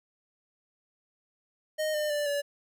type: tone with pitch steps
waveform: square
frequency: 619 / 603.5 / 588.3 / 573.6 Hz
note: D#5 / D5 / D5 / D5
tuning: -9 / +47 / +3 / -41 cents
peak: -28 dBFS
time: 1.78-2.42 s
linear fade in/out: 20 ms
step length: 160 ms
effects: none